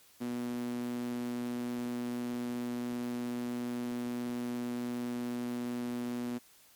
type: tone with high-pass filter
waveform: sawtooth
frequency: 121.5 Hz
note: B2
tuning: 28 cents flat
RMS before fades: -36 dBFS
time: 0.2-6.39 s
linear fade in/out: 20 ms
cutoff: 250 Hz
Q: 4.2
effects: white hiss -61 dBFS RMS until 6.75 s + MP3 96 kbps